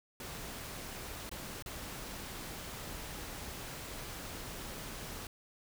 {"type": "noise with dropouts", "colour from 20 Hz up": "pink", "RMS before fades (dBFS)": -44, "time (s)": [0.2, 5.27], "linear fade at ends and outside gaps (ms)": 2, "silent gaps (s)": [[1.294, 1.314], [1.624, 1.66]], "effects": []}